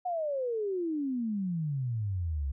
sine exponential sweep, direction down, 740 to 65.41 Hz, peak -29 dBFS, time 0.05-2.52 s, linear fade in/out 10 ms, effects none

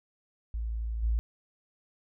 sine tone with level steps, 56 Hz, A1, 31 cents sharp, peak -30 / -24 dBFS, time 0.54-1.19 s, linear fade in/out 0 ms, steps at 1.02 s, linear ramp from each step 20 ms, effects none

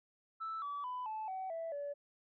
sine tone with pitch steps, 1318.5 / 1147.8 / 999.2 / 869.9 / 757.3 / 659.2 / 573.9 Hz, E6 / D6 / B5 / A5 / F#5 / E5 / D5, 0 / -40 / +20 / -20 / +40 / 0 / -40 cents, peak -37 dBFS, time 0.4-1.94 s, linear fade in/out 20 ms, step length 220 ms, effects tanh soft clip ceiling -35 dBFS

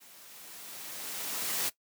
white noise with level ramp, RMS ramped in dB -55 to -30 dBFS, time 0-1.7 s, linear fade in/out 20 ms, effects noise-tail reverb RT60 0.1 s tail -18 dB re dry + high-pass 150 Hz 12 dB/octave

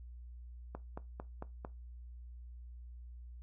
click train, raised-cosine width 1 ms, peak -28 dBFS, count 5, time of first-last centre 0.75-1.649 s, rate 4.45 Hz, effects noise-tail reverb RT60 0.2 s tail -17 dB re dry + added 60 Hz sine -47 dBFS peak until 3.42 s

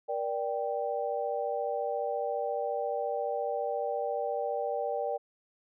sine chord, G minor, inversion first, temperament equal with one note detuned, 472.9 / 587.3 / 784 Hz, Bb4 / D5 / G5, +25 / 0 / 0 cents, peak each -34 / -33 / -34 dBFS, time 0.08-5.18 s, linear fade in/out 20 ms, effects none

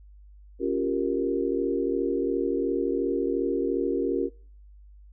sine chord, G half-diminished seventh, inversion second, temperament equal, 277.2 / 349.2 / 392 / 466.2 Hz, Db4 / F4 / G4 / Bb4, 0 / 0 / 0 / 0 cents, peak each -29 dBFS, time 0.59-4.3 s, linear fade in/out 50 ms, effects noise-tail reverb RT60 0.5 s tail -25 dB re dry + added 50 Hz sine -47 dBFS peak until 5.12 s

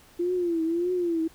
sine tone with vibrato, 342.9 Hz, F4, 32 cents flat, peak -23 dBFS, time 0.19-1.28 s, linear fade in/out 10 ms, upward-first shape triangle, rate 1.7 Hz, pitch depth 120 cents each way, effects pink hiss -55 dBFS RMS until 1.34 s

